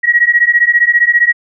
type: beating tone pair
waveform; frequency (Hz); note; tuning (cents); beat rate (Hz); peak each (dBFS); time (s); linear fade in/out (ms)
sine; 1900 / 1915; A#6 / A#6; +33 / +46; 15; -10; 0.03-1.33; 20
effects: none